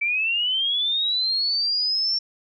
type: linear sweep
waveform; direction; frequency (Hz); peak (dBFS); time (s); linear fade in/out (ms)
sine; up; 2302 to 5470; -20; 0.01-2.19; 10
effects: none